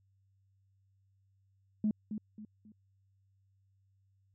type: tone with echo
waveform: sine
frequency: 213 Hz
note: G#3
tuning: 44 cents sharp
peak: -26 dBFS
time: 1.84-1.91 s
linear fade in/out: 2 ms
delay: 270 ms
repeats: 3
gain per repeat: -9 dB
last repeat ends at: 2.72 s
effects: tanh soft clip ceiling -22 dBFS + added 97 Hz sine -68 dBFS peak until 4.34 s